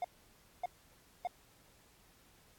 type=tone bursts; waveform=triangle; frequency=715 Hz; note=F5; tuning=41 cents sharp; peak=-31 dBFS; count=3; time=0.02-1.272 s; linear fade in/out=2 ms; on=24 ms; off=590 ms; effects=pink hiss -65 dBFS RMS until 2.58 s + AAC 64 kbps